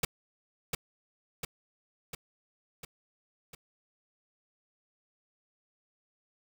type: noise with echo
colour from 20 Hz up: pink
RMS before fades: -27 dBFS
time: 0.03-0.05 s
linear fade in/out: 5 ms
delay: 700 ms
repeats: 5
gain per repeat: -4 dB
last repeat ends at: 3.55 s
effects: none